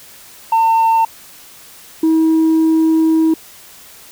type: tone pair in turn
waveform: sine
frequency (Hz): 903 / 320.7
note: A5 / E4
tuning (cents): +45 / -48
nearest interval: octave + tritone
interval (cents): 1793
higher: first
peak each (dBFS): -7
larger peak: neither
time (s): 0.52-1.05 / 2.03-3.34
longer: second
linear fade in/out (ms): 5
effects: tanh soft clip ceiling -8 dBFS + white hiss -40 dBFS RMS until 4.11 s